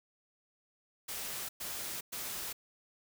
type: noise bursts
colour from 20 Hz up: white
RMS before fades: -40 dBFS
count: 3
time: 1.08-2.53 s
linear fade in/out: 10 ms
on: 410 ms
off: 110 ms
effects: none